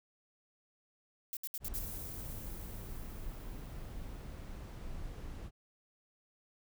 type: noise bursts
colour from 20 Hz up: violet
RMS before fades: -40 dBFS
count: 5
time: 1.33-1.788 s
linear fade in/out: 0 ms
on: 38 ms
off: 67 ms
type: noise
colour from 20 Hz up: brown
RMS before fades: -44 dBFS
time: 1.6-5.51 s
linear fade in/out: 50 ms
type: noise with exponential decay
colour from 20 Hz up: violet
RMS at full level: -43 dBFS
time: 1.74-5.47 s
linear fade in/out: 0 ms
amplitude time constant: 810 ms
effects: none